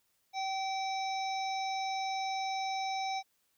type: harmonic tone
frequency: 770 Hz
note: G5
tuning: 31 cents flat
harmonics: 1 / 3 / 5 / 7 / 8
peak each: -33 / -42 / -44 / -45 / -51 dBFS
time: 0.33-3.23 s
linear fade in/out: 50 ms
effects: white hiss -75 dBFS RMS until 3.57 s